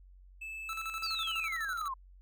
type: tone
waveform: triangle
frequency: 2622 Hz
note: E7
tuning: 10 cents flat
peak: -38 dBFS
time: 0.41-1.47 s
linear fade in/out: 10 ms
type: tone with tremolo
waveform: square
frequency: 1318.5 Hz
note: E6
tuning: in tune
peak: -37 dBFS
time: 0.69-1.88 s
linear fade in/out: 2 ms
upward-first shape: square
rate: 12 Hz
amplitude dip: 70%
type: exponential sweep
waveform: sine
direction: down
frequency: 4900 to 1014 Hz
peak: -34 dBFS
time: 1.03-1.94 s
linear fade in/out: 5 ms
effects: added 46 Hz sine -53 dBFS peak until 2.21 s

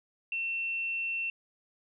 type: tone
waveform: sine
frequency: 2700 Hz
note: E7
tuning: 41 cents sharp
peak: -30 dBFS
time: 0.32-1.3 s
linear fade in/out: 2 ms
effects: none

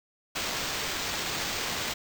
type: noise with sample-and-hold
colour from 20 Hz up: white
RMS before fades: -32 dBFS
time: 0.35-1.94 s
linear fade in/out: 10 ms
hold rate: 11025 Hz
effects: none

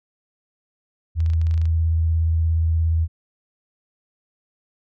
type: tone with vibrato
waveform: sine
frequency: 81.5 Hz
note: E2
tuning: 19 cents flat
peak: -16 dBFS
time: 1.15-3.08 s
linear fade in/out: 50 ms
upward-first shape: square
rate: 17 Hz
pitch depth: 17 cents each way
type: clicks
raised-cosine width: 0.2 ms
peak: -25 dBFS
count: 11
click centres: 1.204 / 1.262 / 1.301 / 1.335 / 1.415 / 1.469 / 1.511 / 1.541 / 1.578 / 1.616 / 1.655 s
effects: none

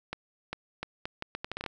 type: accelerating click train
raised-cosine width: 0.3 ms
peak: -18 dBFS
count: 12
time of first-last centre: 0.13-1.662 s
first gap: 400 ms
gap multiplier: 0.75
effects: none

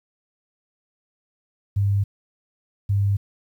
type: tone pair in turn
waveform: sine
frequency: 100 / 100 Hz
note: G2 / G2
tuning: +35 / +35 cents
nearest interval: unison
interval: 0 cents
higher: neither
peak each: -17 / -17 dBFS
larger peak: neither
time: 1.76-2.04 / 2.89-3.17 s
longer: neither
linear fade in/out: 10 ms
effects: 9-bit

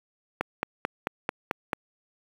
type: click train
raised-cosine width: 0.5 ms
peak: -10 dBFS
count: 7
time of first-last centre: 0.41-1.732 s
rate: 4.54 Hz
effects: high-pass 150 Hz 12 dB/octave + 7-bit

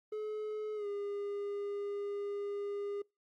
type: tone with pitch glide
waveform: triangle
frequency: 427.3 to 405.9 Hz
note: G#4 to G#4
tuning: +49 to -40 cents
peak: -34 dBFS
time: 0.12-3.02 s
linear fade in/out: 5 ms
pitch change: -89 cents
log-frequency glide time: 0.75-0.87 s
effects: noise-tail reverb RT60 0.2 s tail -24 dB re dry + Opus 32 kbps

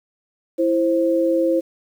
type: tone pair together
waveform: sine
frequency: 331.6 / 527 Hz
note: E4 / C5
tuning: +10 / +12 cents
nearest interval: minor sixth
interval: 802 cents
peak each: -18 dBFS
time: 0.58-1.61 s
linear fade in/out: 20 ms
effects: 8-bit

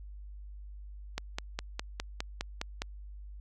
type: click train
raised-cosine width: 0.2 ms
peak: -16 dBFS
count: 9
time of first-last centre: 1.18-2.819 s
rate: 4.88 Hz
effects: added 50 Hz sine -43 dBFS peak until 3.4 s

